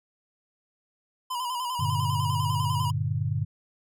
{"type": "tone with vibrato", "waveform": "square", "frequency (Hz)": 991, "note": "B5", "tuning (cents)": 6, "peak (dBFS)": -29, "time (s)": [1.3, 2.91], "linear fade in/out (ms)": 10, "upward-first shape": "square", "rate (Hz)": 10, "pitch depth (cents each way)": 54}
{"type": "chord", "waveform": "sine", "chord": "G minor", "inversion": "none", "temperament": "just", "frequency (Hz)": [98, 117.6, 147], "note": ["G2", "Bb2", "D3"], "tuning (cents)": [0, 16, 2], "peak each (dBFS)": -29, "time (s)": [1.79, 3.45], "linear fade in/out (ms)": 10}
{"effects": []}